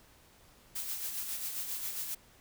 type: noise with tremolo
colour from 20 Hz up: blue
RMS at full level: -36 dBFS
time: 0.75-2.15 s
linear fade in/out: 10 ms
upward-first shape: sine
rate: 7.4 Hz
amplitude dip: 45%
effects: pink hiss -61 dBFS RMS until 2.4 s